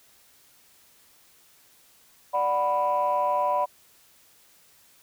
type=chord; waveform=sine; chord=B minor; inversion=first; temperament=equal; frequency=587.3 / 740 / 987.8 Hz; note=D5 / F#5 / B5; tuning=0 / 0 / 0 cents; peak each=-26 / -27 / -23 dBFS; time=2.33-3.66 s; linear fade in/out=20 ms; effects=tanh soft clip ceiling -15 dBFS + white hiss -58 dBFS RMS until 5.02 s